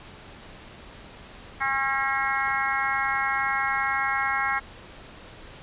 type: harmonic tone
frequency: 270.9 Hz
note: C#4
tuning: 40 cents flat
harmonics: 3 / 4 / 5 / 6 / 7 / 8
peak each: -30 / -30 / -30 / -30 / -30 / -30 dBFS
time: 1.6-4.6 s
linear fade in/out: 20 ms
effects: pink hiss -45 dBFS RMS until 5.62 s + resampled to 8000 Hz